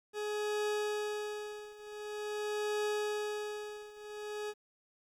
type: tone with tremolo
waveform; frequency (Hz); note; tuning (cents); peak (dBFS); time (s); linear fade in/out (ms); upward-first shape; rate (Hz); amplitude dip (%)
40% pulse; 420; G#4; +19; -30; 0.13-4.54; 50; triangle; 0.46; 90
effects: low-pass 10000 Hz 12 dB/octave + 11-bit